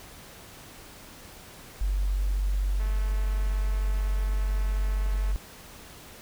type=tone; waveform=sine; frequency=47.86 Hz; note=G1; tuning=41 cents flat; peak=-23 dBFS; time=1.81-5.36 s; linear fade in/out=0 ms
type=click train; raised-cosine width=0.5 ms; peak=-32 dBFS; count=547; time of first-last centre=2.8-5.316 s; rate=217 Hz
effects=pink hiss -47 dBFS RMS until 6.21 s